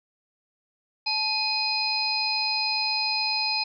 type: harmonic tone with a mistuned harmonic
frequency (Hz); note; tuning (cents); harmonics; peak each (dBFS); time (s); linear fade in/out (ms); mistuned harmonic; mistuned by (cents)
830.6; G#5; 0; 1 / 3 / 5 / 6; -31 / -29 / -28 / -28; 1.06-3.64; 10; 1; +70
effects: none